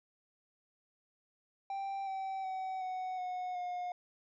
triangle tone with pitch steps, 784 / 770.1 / 756.4 / 743 / 729.8 / 716.9 Hz, G5 / G5 / F#5 / F#5 / F#5 / F5, 0 / -31 / +38 / +7 / -24 / +45 cents, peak -34 dBFS, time 1.7-3.92 s, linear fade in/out 2 ms, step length 370 ms, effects resampled to 16000 Hz

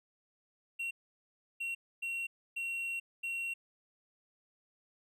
triangle tone bursts at uneven times, 2736 Hz, F7, 36 cents flat, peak -33 dBFS, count 5, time 0.79-0.91 / 1.6-1.75 / 2.02-2.27 / 2.56-3 / 3.23-3.54 s, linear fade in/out 10 ms, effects none

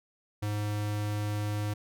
square tone, 104.5 Hz, G#2, 11 cents sharp, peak -30 dBFS, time 0.42-1.74 s, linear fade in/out 10 ms, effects none

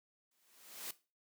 white noise with exponential growth, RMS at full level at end -41 dBFS, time 0.31-0.91 s, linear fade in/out 5 ms, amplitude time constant 130 ms, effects noise-tail reverb RT60 0.3 s tail -17 dB re dry + high-pass 200 Hz 12 dB/octave

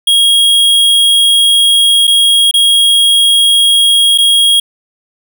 square tone with dropouts, 3281 Hz, G#7, 22 cents flat, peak -6 dBFS, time 0.07-4.6 s, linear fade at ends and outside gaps 5 ms, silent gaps 2.071-2.076 / 2.512-2.539 / 4.177-4.184 s, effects none

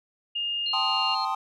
sine tone with pitch glide, 2829 to 2806 Hz, F7 to F7, +22 to +8 cents, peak -26 dBFS, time 0.35-1.15 s, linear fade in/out 10 ms, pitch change -14 cents, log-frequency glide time 0.87-1.01 s
sine tone, 4219 Hz, C8, 14 cents sharp, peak -30 dBFS, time 0.66-1.25 s, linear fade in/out 5 ms
triangle chord, A half-diminished seventh, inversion third, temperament equal, 784 / 880 / 1046.5 / 1244.5 Hz, G5 / A5 / C6 / Eb6, 0 / 0 / 0 / 0 cents, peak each -29 dBFS, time 0.73-1.35 s, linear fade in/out 5 ms
effects none

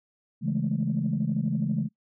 sine chord, A major seventh, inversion first, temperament equal, 138.59 / 164.81 / 207.7 / 220 Hz, C#3 / E3 / G#3 / A3, 0 / 0 / 0 / 0 cents, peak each -29 dBFS, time 0.41-1.89 s, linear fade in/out 50 ms, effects noise-tail reverb RT60 0.1 s tail -21 dB re dry + tanh soft clip ceiling -16 dBFS

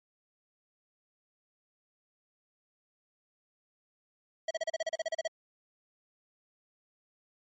square tone bursts, 647 Hz, E5, 32 cents flat, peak -30 dBFS, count 13, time 4.48-5.276 s, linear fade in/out 5 ms, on 28 ms, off 36 ms, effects MP3 32 kbps

